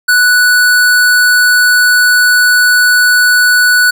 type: tone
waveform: square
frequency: 1480 Hz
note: F#6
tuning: in tune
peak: -6 dBFS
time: 0.08-3.91 s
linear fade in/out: 10 ms
effects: none